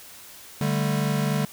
square chord, D suspended fourth, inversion none, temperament equal, 146.83 / 196 / 220 Hz, D3 / G3 / A3, 0 / 0 / 0 cents, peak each -25 / -28 / -30 dBFS, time 0.61-1.45 s, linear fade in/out 2 ms, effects white hiss -45 dBFS RMS until 1.52 s

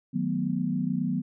sine chord, B dominant seventh, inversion first, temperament equal, 155.56 / 185 / 220 / 246.9 Hz, D#3 / F#3 / A3 / B3, 0 / 0 / 0 / 0 cents, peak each -32 / -29 / -34 / -29 dBFS, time 0.13-1.22 s, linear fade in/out 20 ms, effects none

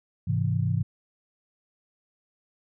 sine chord, Ab augmented, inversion none, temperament equal with one note detuned, 103.83 / 131.27 / 164.81 Hz, Ab2 / C3 / E3, 0 / +6 / 0 cents, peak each -26 / -27 / -28 dBFS, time 0.27-0.83 s, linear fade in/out 10 ms, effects none

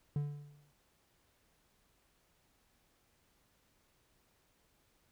triangle tone with exponential decay, 145.6 Hz, D3, 15 cents flat, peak -28 dBFS, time 0.16-0.72 s, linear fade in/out 2 ms, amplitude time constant 120 ms, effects pink hiss -73 dBFS RMS until 5.11 s

